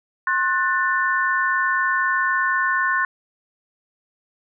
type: chord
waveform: sine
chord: F# diminished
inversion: second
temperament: just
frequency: 1065.6 / 1480 / 1776 Hz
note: C6 / F#6 / A6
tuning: +31 / 0 / +16 cents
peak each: -22 dBFS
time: 0.27-3.05 s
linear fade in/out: 2 ms
effects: none